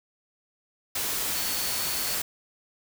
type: tone in noise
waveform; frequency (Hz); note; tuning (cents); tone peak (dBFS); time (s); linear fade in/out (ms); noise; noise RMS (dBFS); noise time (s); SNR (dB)
sine; 4435; C#8; 0; -36; 1.35-2.15; 5; white; -29; 0.95-2.22; -10
effects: none